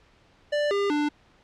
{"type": "tone with pitch steps", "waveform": "square", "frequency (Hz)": [589, 402, 295.8], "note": ["D5", "G4", "D4"], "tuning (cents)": [5, 44, 13], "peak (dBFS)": -23, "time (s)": [0.52, 1.09], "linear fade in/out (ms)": 10, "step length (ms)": 190, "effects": ["pink hiss -59 dBFS RMS until 1.43 s", "low-pass 4000 Hz 12 dB/octave"]}